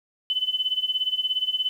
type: tone with tremolo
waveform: sine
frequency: 3023 Hz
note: F#7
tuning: 36 cents sharp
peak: -19 dBFS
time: 0.3-1.69 s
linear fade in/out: 0 ms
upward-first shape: sine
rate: 17 Hz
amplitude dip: 85%
effects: 9-bit